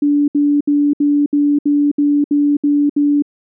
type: tone bursts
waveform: sine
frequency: 290 Hz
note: D4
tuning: 22 cents flat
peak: -10 dBFS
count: 10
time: 0.02-3.223 s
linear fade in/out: 5 ms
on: 260 ms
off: 67 ms
effects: none